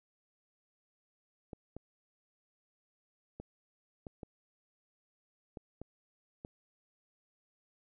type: clicks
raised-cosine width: 2 ms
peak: -30 dBFS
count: 8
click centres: 1.532 / 1.766 / 3.4 / 4.068 / 4.232 / 5.572 / 5.816 / 6.449 s
effects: none